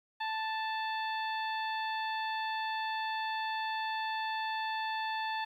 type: harmonic tone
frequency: 880 Hz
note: A5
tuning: in tune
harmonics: 1 / 2 / 3 / 4 / 5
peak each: -34 / -39 / -44 / -44 / -49 dBFS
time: 0.2-5.45 s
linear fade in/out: 10 ms
effects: 11-bit